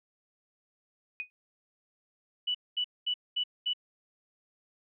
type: tone with exponential decay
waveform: sine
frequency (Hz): 2489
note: D#7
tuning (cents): 0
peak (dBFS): -29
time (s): 1.2-1.3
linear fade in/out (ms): 0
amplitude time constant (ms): 20
type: tone bursts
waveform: sine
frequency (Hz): 2960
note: F#7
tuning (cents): 0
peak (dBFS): -27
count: 5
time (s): 2.47-3.735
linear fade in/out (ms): 10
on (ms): 77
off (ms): 220
effects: none